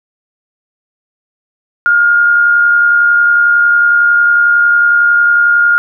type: tone with amplitude modulation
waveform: sine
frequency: 1417 Hz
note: F6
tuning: 25 cents sharp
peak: -4 dBFS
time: 1.86-5.78 s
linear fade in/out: 0 ms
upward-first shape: sine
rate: 71 Hz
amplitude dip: 35%
effects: none